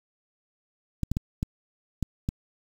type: clicks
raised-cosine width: 5 ms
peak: -14 dBFS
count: 6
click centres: 1.033 / 1.116 / 1.169 / 1.429 / 2.027 / 2.289 s
effects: 7-bit